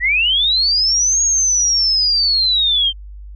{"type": "linear two-way sweep", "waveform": "sine", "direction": "up then down", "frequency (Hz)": [1864.7, 6645, 3111], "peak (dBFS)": -12, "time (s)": [0, 2.93], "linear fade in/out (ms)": 50, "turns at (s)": 1.22, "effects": ["added 50 Hz sine -31 dBFS peak until 3.35 s"]}